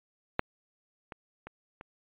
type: clicks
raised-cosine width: 0.5 ms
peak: -10 / -26 / -27 / -29 dBFS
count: 4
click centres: 0.394 / 1.122 / 1.47 / 1.811 s
effects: resampled to 8000 Hz